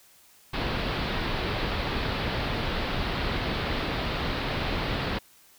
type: low-pass noise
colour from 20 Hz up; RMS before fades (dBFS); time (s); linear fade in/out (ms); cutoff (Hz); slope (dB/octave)
pink; -29; 0.53-5.19; 10; 4500; 48
effects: white hiss -57 dBFS RMS until 5.58 s